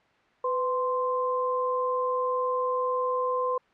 sine tone pair together, 501.4 / 1043 Hz, B4 / C6, +26 / -6 cents, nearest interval octave + minor second, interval 1268 cents, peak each -27 dBFS, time 0.44-3.58 s, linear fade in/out 5 ms, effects white hiss -62 dBFS RMS until 3.73 s + low-pass 2000 Hz 12 dB/octave

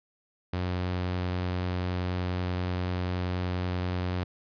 sawtooth tone, 90.4 Hz, F#2, 40 cents flat, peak -24 dBFS, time 0.53-4.24 s, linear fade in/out 5 ms, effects resampled to 11025 Hz

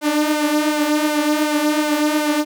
sawtooth tone with flanger, 300.6 Hz, D4, 40 cents sharp, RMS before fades -18 dBFS, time 0.01-2.45 s, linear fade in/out 50 ms, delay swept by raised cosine 1.9 to 6.5 ms, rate 2.7 Hz, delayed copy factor +0.55, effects none

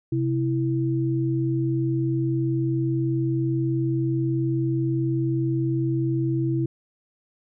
sine tone pair together, 130.81 / 329.4 Hz, C3 / E4, 0 / -1 cents, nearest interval octave + major third, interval 1599 cents, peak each -23 / -24 dBFS, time 0.12-6.66 s, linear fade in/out 5 ms, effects none

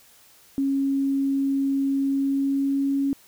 sine tone with pitch glide, 274.1 to 276.6 Hz, C#4 to C#4, -19 to -4 cents, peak -20 dBFS, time 0.58-3.13 s, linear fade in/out 0 ms, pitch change +15 cents, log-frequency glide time 2.06-2.98 s, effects white hiss -54 dBFS RMS until 3.27 s

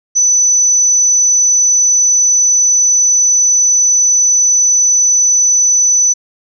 sine tone, 5990 Hz, F#8, 20 cents sharp, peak -7 dBFS, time 0.15-6.14 s, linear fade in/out 20 ms, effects none

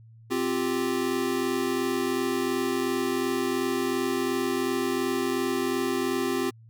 square chord, C suspended fourth, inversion none, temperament equal, 261.6 / 349.2 / 392 Hz, C4 / F4 / G4, 0 / 0 / 0 cents, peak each -30 dBFS, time 0.3-6.51 s, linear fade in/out 20 ms, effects added 113 Hz sine -48 dBFS peak until 6.69 s

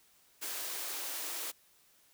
white high-pass noise, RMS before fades -39 dBFS, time 0.41-1.52 s, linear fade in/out 20 ms, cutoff 270 Hz, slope 96 dB/octave, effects white hiss -66 dBFS RMS until 2.13 s

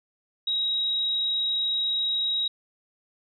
sine tone, 3817 Hz, A#7, 40 cents sharp, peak -23 dBFS, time 0.47-2.48 s, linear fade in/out 5 ms, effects none

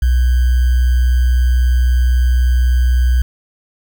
sine tone with sample-and-hold, 61.9 Hz, B1, 5 cents sharp, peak -9 dBFS, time 0.02-3.22 s, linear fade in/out 5 ms, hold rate 1575 Hz, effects none

